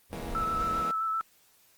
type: noise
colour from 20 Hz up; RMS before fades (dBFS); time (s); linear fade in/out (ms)
brown; -39; 0.09-0.86; 50
type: chord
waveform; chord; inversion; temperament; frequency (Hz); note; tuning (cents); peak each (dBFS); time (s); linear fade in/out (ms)
15% pulse; A# half-diminished seventh; second; equal with one note detuned; 164.81 / 207.7 / 236.9 / 277.2; E3 / G#3 / A#3 / C#4; 0 / 0 / +28 / 0; -35 / -37 / -35 / -40; 0.13-0.91; 0
type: tone with vibrato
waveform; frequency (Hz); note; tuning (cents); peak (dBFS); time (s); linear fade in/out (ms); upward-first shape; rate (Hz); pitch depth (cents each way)
sine; 1315; E6; -5; -27; 0.35-1.21; 0; square; 7.6; 14
effects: white hiss -63 dBFS RMS until 1.77 s + Opus 24 kbps